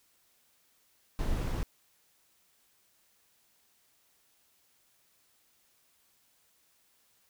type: noise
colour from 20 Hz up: brown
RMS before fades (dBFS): -31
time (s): 1.19-1.63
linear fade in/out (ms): 0
effects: white hiss -69 dBFS RMS until 7.29 s